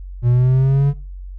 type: linear sweep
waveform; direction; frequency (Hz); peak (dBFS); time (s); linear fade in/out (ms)
triangle; up; 119.2 to 143.2; -9; 0.22-0.94; 50
effects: noise-tail reverb RT60 0.4 s tail -21 dB re dry + added 46 Hz sine -29 dBFS peak until 1.38 s